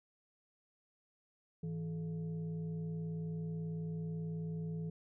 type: tone with frequency modulation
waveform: sine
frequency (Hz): 162.7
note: E3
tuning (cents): -22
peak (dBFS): -37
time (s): 1.63-4.9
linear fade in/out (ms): 5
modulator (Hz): 267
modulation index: 0.5
effects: none